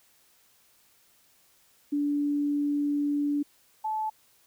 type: tone pair in turn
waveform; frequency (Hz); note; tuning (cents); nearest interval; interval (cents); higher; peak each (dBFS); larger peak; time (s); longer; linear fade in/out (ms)
sine; 289.7 / 868.1; D4 / A5; -24 / -24; octave + perfect fifth; 1900; second; -24 / -27; first; 1.92-3.43 / 3.84-4.1; first; 10
effects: white hiss -63 dBFS RMS until 4.46 s